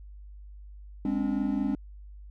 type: tone cluster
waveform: triangle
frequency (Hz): 204.9 / 261.8 / 286.5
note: G#3 / C4 / D4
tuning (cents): -23 / +1 / -43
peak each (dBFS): -28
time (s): 1.05-1.75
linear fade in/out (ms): 2
effects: added 50 Hz sine -43 dBFS peak until 2.3 s